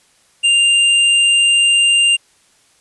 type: tone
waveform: square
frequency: 2794 Hz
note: F7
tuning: in tune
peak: -10 dBFS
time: 0.43-2.17 s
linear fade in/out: 20 ms
effects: white hiss -54 dBFS RMS until 2.8 s + resampled to 24000 Hz